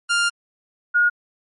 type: tone pair in turn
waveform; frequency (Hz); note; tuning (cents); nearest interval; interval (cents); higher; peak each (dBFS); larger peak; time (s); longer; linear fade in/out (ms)
sawtooth / sine; 1400 / 1436.9; F6 / F6; +4 / +49; unison; 45; second; -13; neither; 0.09-0.3 / 0.94-1.1; first; 20
effects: MP3 48 kbps